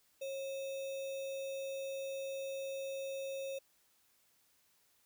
sine tone with sample-and-hold, 543 Hz, C#5, 36 cents flat, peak -38 dBFS, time 0.21-3.59 s, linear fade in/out 10 ms, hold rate 3150 Hz, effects white hiss -72 dBFS RMS until 5.05 s

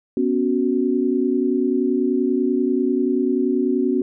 sine chord, B suspended second, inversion none, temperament equal, 246.9 / 277.2 / 370 Hz, B3 / C#4 / F#4, 0 / 0 / 0 cents, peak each -21 dBFS, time 0.17-4.02 s, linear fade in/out 2 ms, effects none

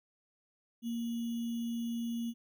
sine tone with sample-and-hold, 233.1 Hz, A#3, in tune, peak -33 dBFS, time 0.82-2.34 s, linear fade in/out 50 ms, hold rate 3150 Hz, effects none

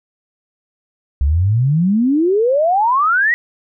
sine exponential sweep, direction up, 65.41 to 1964 Hz, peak -11 dBFS, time 1.21-3.34 s, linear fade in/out 0 ms, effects none

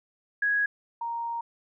sine tone pair in turn, 1661.2 / 932.3 Hz, G#6 / A#5, 0 / 0 cents, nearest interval minor seventh, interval 1000 cents, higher first, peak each -22 / -29 dBFS, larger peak first, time 0.42-0.66 / 1.01-1.41 s, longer second, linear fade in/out 5 ms, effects none

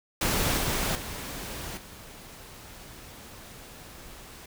pink noise with level steps, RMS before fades -26 / -28 / -37 / -46 dBFS, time 0.21-4.46 s, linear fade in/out 5 ms, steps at 0.57 / 0.95 / 1.77 s, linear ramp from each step 5 ms, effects none

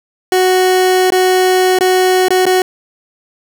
30% pulse tone with dropouts, 370 Hz, F#4, in tune, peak -6 dBFS, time 0.32-2.62 s, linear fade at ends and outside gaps 2 ms, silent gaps 1.104-1.121 / 1.788-1.808 / 2.284-2.305 / 2.455-2.465 s, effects none

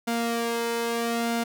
sawtooth tone with flanger, 233 Hz, A#3, 1 cent flat, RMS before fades -27 dBFS, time 0.07-1.44 s, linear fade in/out 10 ms, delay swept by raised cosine 1.4 to 2 ms, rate 0.78 Hz, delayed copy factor +0.7, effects none

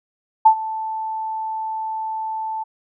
sine tone with ADSR envelope, 880 Hz, A5, in tune, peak -5 dBFS, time 0.45-2.64 s, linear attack 11 ms, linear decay 83 ms, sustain -18 dB, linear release 16 ms, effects none

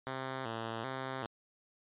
5% pulse tone with vibrato, 122.4 Hz, B2, 15 cents flat, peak -26 dBFS, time 0.07-1.26 s, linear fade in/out 0 ms, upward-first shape square, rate 1.3 Hz, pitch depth 130 cents each way, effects resampled to 8000 Hz

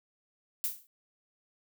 violet noise with exponential decay, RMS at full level -28 dBFS, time 0.64-0.87 s, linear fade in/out 0 ms, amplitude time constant 49 ms, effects none

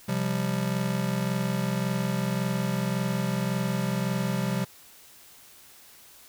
square chord, C suspended fourth, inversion none, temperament just, 130.81 / 174.42 / 196.22 Hz, C3 / F3 / G3, 0 / -2 / +2 cents, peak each -31 / -31 / -30 dBFS, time 0.08-4.65 s, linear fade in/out 10 ms, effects white hiss -52 dBFS RMS until 6.28 s

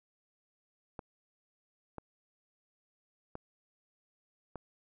clicks, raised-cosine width 1 ms, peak -27 dBFS, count 4, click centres 0.992 / 1.983 / 3.354 / 4.557 s, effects none

